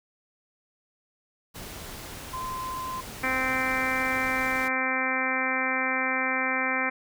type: noise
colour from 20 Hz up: pink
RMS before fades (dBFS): -40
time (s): 1.54-4.69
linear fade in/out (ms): 20
type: tone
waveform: sine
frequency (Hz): 1034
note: C6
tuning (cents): -21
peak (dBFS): -31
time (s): 2.33-3.01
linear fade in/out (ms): 10
type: harmonic tone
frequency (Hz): 260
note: C4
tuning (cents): -11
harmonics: 1 / 2 / 3 / 4 / 5 / 6 / 7 / 8 / 9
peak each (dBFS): -34 / -35 / -35 / -34 / -34 / -33 / -32 / -31 / -31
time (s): 3.23-6.9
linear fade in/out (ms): 10
effects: none